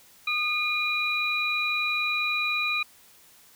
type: tone cluster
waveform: sine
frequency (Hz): 1227 / 2428 / 3922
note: D#6 / D#7 / B7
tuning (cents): -25 / -43 / -13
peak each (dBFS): -32 / -25 / -32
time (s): 0.27-2.83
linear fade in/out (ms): 5
effects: white hiss -55 dBFS RMS until 3.55 s